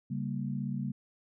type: chord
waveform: sine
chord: G diminished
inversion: second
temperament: equal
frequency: 138.59 / 196 / 233.1 Hz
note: Db3 / G3 / Bb3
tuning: 0 / 0 / 0 cents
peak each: -35 / -36 / -37 dBFS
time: 0.1-0.92 s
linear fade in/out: 10 ms
effects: none